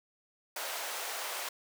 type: high-pass noise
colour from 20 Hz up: pink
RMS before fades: -38 dBFS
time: 0.56-1.49 s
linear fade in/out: 5 ms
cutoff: 540 Hz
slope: 24 dB/octave
effects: none